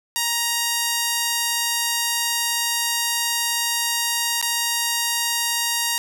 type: tone with dropouts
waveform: 5% pulse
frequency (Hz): 939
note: A#5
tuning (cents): +12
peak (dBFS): -8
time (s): 0.16-5.98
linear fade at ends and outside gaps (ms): 0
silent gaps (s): 4.414-4.426
effects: 8-bit